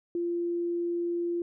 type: tone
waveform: sine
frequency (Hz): 344.8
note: F4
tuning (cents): -22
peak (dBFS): -27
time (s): 0.15-1.42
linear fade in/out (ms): 2
effects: none